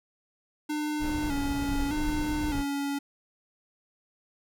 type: tone with vibrato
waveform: square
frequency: 291.1 Hz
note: D4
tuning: 15 cents flat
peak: -29 dBFS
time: 0.69-2.99 s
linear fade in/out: 10 ms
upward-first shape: square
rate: 0.82 Hz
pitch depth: 57 cents each way
type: noise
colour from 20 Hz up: brown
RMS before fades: -33 dBFS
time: 0.99-2.65 s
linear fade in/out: 50 ms
effects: none